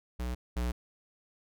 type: tone pair in turn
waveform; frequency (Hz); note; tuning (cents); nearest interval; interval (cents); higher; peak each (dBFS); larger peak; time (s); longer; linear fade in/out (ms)
square; 61.4 / 60.45; B1 / B1; -9 / -36; unison; 27; first; -33 / -30; second; 0.19-0.35 / 0.56-0.72; neither; 10
effects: none